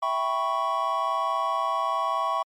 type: chord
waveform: triangle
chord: C# half-diminished seventh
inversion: first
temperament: equal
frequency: 659.3 / 784 / 987.8 / 1108.7 Hz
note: E5 / G5 / B5 / C#6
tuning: 0 / 0 / 0 / 0 cents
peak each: -29 / -30 / -28 / -24 dBFS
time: 0.02-2.43 s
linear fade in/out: 10 ms
effects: MP3 96 kbps